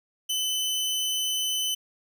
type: tone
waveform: sawtooth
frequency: 3028 Hz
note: F#7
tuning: 39 cents sharp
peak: -22 dBFS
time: 0.29-1.75 s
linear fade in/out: 10 ms
effects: none